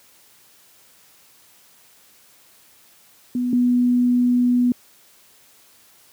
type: tone pair in turn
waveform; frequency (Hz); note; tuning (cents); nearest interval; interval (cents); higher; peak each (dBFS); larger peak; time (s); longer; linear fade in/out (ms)
sine; 246.9 / 245.7; B3 / B3; 0 / -9; unison; 9; first; -19 / -14; second; 3.35-3.53 / 3.53-4.72; second; 2
effects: white hiss -53 dBFS RMS until 6.12 s + high-pass 80 Hz 12 dB/octave

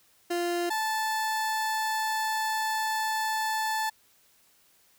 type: tone pair in turn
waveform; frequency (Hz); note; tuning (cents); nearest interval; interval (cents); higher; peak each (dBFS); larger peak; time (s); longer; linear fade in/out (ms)
30% pulse; 347.7 / 876.1; F4 / A5; -8 / -8; octave + major third; 1600; second; -24; neither; 0.3-0.7 / 0.7-3.9; second; 10
effects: white hiss -63 dBFS RMS until 4.98 s

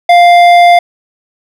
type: tone with hard clipping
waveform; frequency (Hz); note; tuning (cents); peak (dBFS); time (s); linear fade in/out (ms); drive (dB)
triangle; 698.5; F5; 0; -3; 0.09-0.79; 5; 14
effects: none

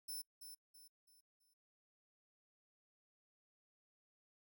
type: tone with echo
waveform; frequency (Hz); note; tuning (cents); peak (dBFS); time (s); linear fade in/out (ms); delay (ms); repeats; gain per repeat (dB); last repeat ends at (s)
5% pulse; 5320; E8; +15; -38; 0.08-0.22; 10; 330; 4; -8; 1.54
effects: noise-tail reverb RT60 0.1 s tail -23 dB re dry

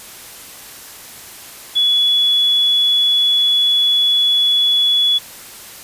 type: tone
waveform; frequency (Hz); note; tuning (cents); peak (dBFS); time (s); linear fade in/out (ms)
sine; 3400; G#7; +40; -11; 1.75-5.19; 20
effects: white hiss -36 dBFS RMS until 5.83 s + resampled to 32000 Hz

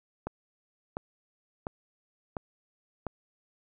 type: click train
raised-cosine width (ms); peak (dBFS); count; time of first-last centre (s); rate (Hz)
1; -19; 5; 0.27-3.067; 1.43
effects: none

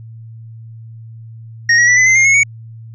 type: tone with pitch steps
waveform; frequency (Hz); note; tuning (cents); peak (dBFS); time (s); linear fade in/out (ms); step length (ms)
square; 1864.7 / 1913.8 / 1964.2 / 2016 / 2069 / 2123 / 2179 / 2237; A#6 / A#6 / B6 / B6 / C7 / C7 / C#7 / C#7; 0 / +45 / -10 / +35 / -20 / +25 / -30 / +15; -8; 1.69-2.434; 5; 93
effects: added 113 Hz sine -31 dBFS peak until 2.94 s + resampled to 16000 Hz

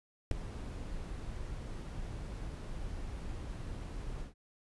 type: noise with ADSR envelope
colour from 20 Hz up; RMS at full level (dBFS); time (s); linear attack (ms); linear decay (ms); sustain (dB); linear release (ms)
brown; -22; 0.31-4.34; 4; 3; -19; 130
effects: resampled to 24000 Hz

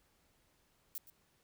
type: noise with echo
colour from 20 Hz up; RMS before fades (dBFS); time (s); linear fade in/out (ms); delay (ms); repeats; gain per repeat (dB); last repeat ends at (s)
violet; -42; 0.95-0.98; 0; 120; 1; -15; 1.1
effects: pink hiss -73 dBFS RMS until 1.43 s

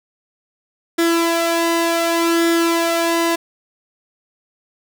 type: tone with flanger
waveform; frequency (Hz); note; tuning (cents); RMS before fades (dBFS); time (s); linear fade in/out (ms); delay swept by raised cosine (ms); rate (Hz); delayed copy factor
sawtooth; 335.2; E4; +29; -17; 0.98-3.36; 10; 0.56 to 1.96; 0.67; +0.55
effects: none

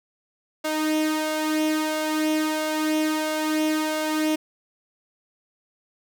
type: tone with flanger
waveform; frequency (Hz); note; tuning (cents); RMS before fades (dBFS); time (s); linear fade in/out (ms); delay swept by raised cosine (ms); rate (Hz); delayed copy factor
sawtooth; 310; D#4; -6; -24; 0.64-4.36; 10; 1.8 to 2.9; 1.5; +0.55
effects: none

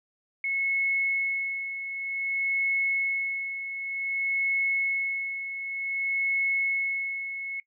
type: tone with tremolo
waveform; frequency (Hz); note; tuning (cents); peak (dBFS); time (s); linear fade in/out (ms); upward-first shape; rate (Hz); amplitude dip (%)
sine; 2189; C#7; -22; -23; 0.44-7.6; 2; sine; 0.54; 65
effects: noise-tail reverb RT60 0.1 s tail -20 dB re dry

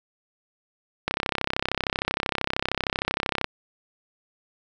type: click train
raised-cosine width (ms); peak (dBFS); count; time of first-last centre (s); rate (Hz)
0.3; -7; 79; 1.08-3.444; 33
effects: none

